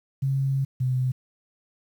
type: tone pair in turn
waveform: sine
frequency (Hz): 135.7 / 128.08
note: C#3 / C3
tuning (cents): -36 / -37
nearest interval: minor second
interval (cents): 101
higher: first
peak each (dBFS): -21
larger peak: neither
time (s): 0.22-0.65 / 0.8-1.12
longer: first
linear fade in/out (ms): 10
effects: 9-bit